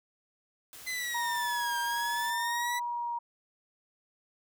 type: noise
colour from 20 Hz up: white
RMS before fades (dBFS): -48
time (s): 0.73-2.3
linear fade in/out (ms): 0
type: exponential two-way sweep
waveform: sawtooth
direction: down then up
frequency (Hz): 2048 to 1591 to 1979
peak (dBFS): -29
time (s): 0.86-2.8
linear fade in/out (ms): 20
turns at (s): 1.79
type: tone with vibrato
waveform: sine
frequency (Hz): 952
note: A#5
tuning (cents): +36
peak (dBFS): -31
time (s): 1.14-3.19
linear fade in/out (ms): 10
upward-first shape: sine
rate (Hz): 0.81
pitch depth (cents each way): 14
effects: none